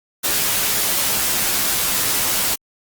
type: noise with comb filter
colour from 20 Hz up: white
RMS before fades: -19 dBFS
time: 0.23-2.56 s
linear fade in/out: 20 ms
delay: 13 ms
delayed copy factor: -0.65
effects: Opus 48 kbps